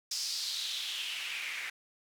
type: noise with band-pass filter sweep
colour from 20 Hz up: white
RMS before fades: -37 dBFS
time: 0.11-1.7 s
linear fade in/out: 5 ms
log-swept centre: 5400 to 2000 Hz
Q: 3.7
effects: none